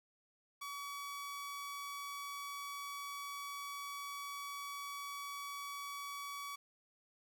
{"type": "tone", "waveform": "sawtooth", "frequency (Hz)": 1136, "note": "C#6", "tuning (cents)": 42, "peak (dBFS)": -39, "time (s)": [0.61, 6.56], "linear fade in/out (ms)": 10, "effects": ["11-bit"]}